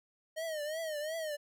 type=tone with vibrato; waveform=square; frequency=622.3 Hz; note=D#5; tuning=in tune; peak=-36 dBFS; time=0.36-1.37 s; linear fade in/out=20 ms; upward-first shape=triangle; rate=2.8 Hz; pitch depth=120 cents each way; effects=none